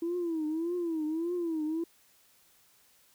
sine tone with vibrato, 329.6 Hz, E4, in tune, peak -28 dBFS, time 0.02-1.84 s, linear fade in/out 5 ms, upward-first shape triangle, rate 1.7 Hz, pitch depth 150 cents each way, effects tanh soft clip ceiling -26 dBFS + white hiss -64 dBFS RMS until 3.14 s

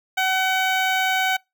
15% pulse tone with notch filter, 755 Hz, F#5, 35 cents sharp, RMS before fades -21 dBFS, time 0.17-1.37 s, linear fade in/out 10 ms, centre 9400 Hz, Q 0.85, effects noise-tail reverb RT60 0.2 s tail -25 dB re dry

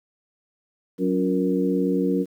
harmonic tone with a mistuned harmonic, 93.3 Hz, F#2, 15 cents sharp, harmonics 2 / 3 / 4 / 5, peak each -24 / -23 / -27 / -26 dBFS, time 0.98-2.26 s, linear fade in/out 50 ms, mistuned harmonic 4, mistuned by -74 cents, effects 9-bit

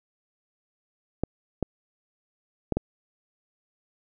clicks, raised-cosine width 2 ms, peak -11 dBFS, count 4, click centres 1.236 / 1.627 / 2.723 / 2.77 s, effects none

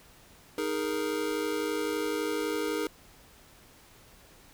square chord, D# suspended fourth, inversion none, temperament just, 311.1 / 414.8 / 466.7 Hz, D#4 / G#4 / A#4, 0 / -2 / +2 cents, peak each -34 dBFS, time 0.58-2.87 s, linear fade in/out 2 ms, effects pink hiss -56 dBFS RMS until 4.53 s

